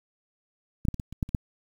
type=clicks; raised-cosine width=5 ms; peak=-16 / -10 / -22 / -20 / -27 / -13 / -27 / -11 dBFS; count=8; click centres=0.852 / 0.885 / 0.943 / 0.998 / 1.126 / 1.228 / 1.291 / 1.348 s; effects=8-bit